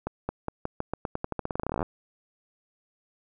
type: accelerating click train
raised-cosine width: 1 ms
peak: -15 dBFS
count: 26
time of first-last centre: 0.07-1.828 s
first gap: 220 ms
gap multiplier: 0.88
effects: none